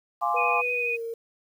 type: chord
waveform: sine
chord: D half-diminished seventh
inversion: first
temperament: equal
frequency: 698.5 / 830.6 / 1046.5 / 1174.7 Hz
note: F5 / Ab5 / C6 / D6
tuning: 0 / 0 / 0 / 0 cents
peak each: -28 dBFS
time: 0.21-0.62 s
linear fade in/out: 20 ms
type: tone with pitch glide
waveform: sine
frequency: 489.8 to 459.6 Hz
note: B4 to A#4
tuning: -14 to -25 cents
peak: -30 dBFS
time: 0.34-1.14 s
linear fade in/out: 5 ms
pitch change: -111 cents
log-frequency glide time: 0.73-1.02 s
type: tone with vibrato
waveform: sine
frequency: 2489 Hz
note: D#7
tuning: in tune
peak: -25 dBFS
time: 0.36-0.97 s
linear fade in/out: 20 ms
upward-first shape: sine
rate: 12 Hz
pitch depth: 15 cents each way
effects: 9-bit